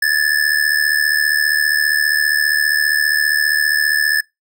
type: ring-modulated tone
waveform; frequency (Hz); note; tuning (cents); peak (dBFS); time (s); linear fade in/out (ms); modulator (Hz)
square; 1731; A6; -29; -11; 0.02-4.21; 5; 37.5
effects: noise-tail reverb RT60 0.2 s tail -26 dB re dry